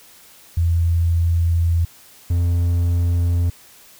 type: tone pair in turn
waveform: sine / triangle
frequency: 84.4 / 86.52 Hz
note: E2 / F2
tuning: +41 / -16 cents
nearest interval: unison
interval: 43 cents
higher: second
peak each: -14 / -13 dBFS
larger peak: second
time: 0.57-1.85 / 2.3-3.5 s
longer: first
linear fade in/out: 5 ms
effects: white hiss -47 dBFS RMS until 3.99 s